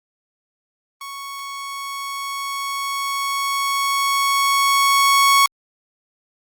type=tone with level ramp; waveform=sawtooth; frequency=1108.7 Hz; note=C#6; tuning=in tune; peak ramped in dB=-27 to -7 dBFS; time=1.01-5.46 s; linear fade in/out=2 ms; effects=Opus 32 kbps